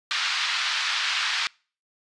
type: band-pass noise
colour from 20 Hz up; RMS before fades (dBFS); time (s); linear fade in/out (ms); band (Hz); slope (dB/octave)
white; -26; 0.11-1.47; 0; 1100 to 4400; 24
effects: noise-tail reverb RT60 0.4 s tail -26 dB re dry + resampled to 22050 Hz